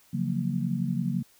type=chord; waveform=sine; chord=Gb major seventh; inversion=second; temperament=just; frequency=138.75 / 173.43 / 185 / 231.2 Hz; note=Db3 / F3 / Gb3 / Bb3; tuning=+2 / -12 / 0 / -14 cents; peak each=-31 dBFS; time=0.13-1.23 s; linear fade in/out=10 ms; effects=white hiss -60 dBFS RMS until 1.39 s